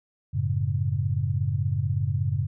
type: chord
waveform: sine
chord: F# minor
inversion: none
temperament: equal with one note detuned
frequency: 93.57 / 110 / 138.59 Hz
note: F#2 / A2 / C#3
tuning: +20 / 0 / 0 cents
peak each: -27 dBFS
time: 0.33-2.47 s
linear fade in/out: 20 ms
effects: none